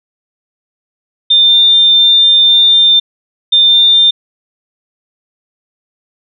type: tone bursts at uneven times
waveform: sine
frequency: 3599 Hz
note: A7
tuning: 38 cents sharp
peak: -4 dBFS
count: 2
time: 1.3-3 / 3.52-4.11 s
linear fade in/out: 10 ms
effects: none